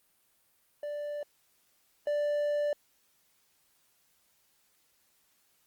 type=tone pair in turn; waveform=triangle; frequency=587.3 / 587.3 Hz; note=D5 / D5; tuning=0 / 0 cents; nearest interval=unison; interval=0 cents; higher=neither; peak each=-32 / -25 dBFS; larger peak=second; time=0.83-1.23 / 2.07-2.73 s; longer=second; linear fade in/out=2 ms; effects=white hiss -70 dBFS RMS until 5.66 s + Opus 32 kbps